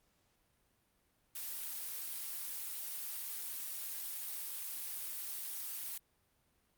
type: noise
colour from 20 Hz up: blue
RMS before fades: -42 dBFS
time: 1.35-5.98 s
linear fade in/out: 5 ms
effects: pink hiss -75 dBFS RMS until 6.77 s + Opus 48 kbps